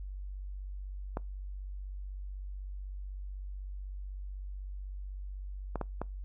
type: clicks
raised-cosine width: 1 ms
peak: -20 dBFS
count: 4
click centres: 1.171 / 5.757 / 5.813 / 6.016 s
effects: noise-tail reverb RT60 0.2 s tail -24 dB re dry + added 48 Hz sine -38 dBFS peak until 6.24 s